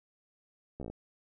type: slowing click train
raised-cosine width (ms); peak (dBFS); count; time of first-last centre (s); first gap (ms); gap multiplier
2; -28; 7; 0.8-0.9; 14; 1.07
effects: none